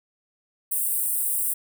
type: high-pass noise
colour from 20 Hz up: pink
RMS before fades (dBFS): -25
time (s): 0.71-1.54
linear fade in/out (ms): 10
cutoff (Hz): 8300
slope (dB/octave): 96
effects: none